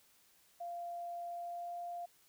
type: tone with pitch glide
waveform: sine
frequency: 693 to 697.4 Hz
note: F5 to F5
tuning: -14 to -3 cents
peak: -40 dBFS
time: 0.6-2.06 s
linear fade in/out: 10 ms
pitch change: +11 cents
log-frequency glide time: 1.29-1.77 s
effects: white hiss -68 dBFS RMS until 2.28 s